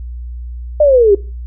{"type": "linear sweep", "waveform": "sine", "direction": "down", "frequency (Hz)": [613, 381.7], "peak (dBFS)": -5, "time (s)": [0.8, 1.15], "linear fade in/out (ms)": 5, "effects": ["noise-tail reverb RT60 0.3 s tail -19 dB re dry", "added 60 Hz sine -23 dBFS peak until 1.46 s"]}